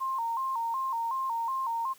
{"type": "tone with vibrato", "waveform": "sine", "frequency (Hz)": 987.8, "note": "B5", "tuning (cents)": 0, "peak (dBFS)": -28, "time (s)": [0, 1.94], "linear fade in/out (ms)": 20, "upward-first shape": "square", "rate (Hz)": 2.7, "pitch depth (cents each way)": 120, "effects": ["white hiss -57 dBFS RMS until 1.98 s"]}